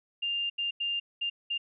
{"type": "tone bursts at uneven times", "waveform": "sine", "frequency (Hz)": 2800, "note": "F7", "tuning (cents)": 4, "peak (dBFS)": -28, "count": 5, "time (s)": [[0.22, 0.5], [0.58, 0.71], [0.8, 1], [1.21, 1.3], [1.5, 1.58]], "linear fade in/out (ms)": 10, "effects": []}